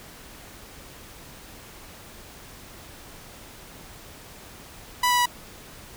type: tone with pitch steps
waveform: sawtooth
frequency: 987.8 / 981.5 / 975.3 Hz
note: B5 / B5 / B5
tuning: 0 / -11 / -22 cents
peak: -15 dBFS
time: 5.03-5.258 s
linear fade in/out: 5 ms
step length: 76 ms
effects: pink hiss -45 dBFS RMS until 5.96 s